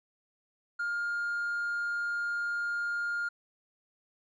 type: tone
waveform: triangle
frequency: 1411 Hz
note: F6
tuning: 17 cents sharp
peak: -27 dBFS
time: 0.79-3.29 s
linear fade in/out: 10 ms
effects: tanh soft clip ceiling -25 dBFS + resampled to 22050 Hz